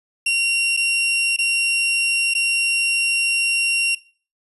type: tone with dropouts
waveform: 40% pulse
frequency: 2753 Hz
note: F7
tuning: 25 cents flat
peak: -15 dBFS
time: 0.26-3.95 s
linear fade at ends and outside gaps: 5 ms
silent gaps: 0.767-0.772 / 1.364-1.386 / 2.339-2.349 s
effects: noise-tail reverb RT60 0.4 s tail -20 dB re dry + resampled to 32000 Hz